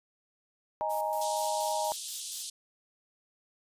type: chord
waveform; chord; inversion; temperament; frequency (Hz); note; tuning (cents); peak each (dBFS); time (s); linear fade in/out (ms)
sine; D# suspended fourth; none; just; 622.3 / 829.7 / 933.4; D#5 / G#5 / A#5; 0 / -2 / +2; -33; 0.81-1.92; 0
type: noise with tremolo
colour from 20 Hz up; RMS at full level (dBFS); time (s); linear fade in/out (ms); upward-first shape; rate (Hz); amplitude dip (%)
violet; -41; 0.89-2.44; 20; square; 4.2; 75
type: band-pass noise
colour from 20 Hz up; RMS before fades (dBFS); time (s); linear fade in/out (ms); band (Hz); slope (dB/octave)
white; -40; 1.21-2.5; 5; 3100 to 10000; 48
effects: resampled to 32000 Hz